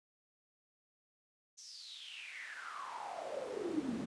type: noise with high-pass filter sweep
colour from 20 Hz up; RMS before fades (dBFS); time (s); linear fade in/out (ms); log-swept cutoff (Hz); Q
brown; -43; 1.57-4.06; 20; 6100 to 210; 8
effects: resampled to 22050 Hz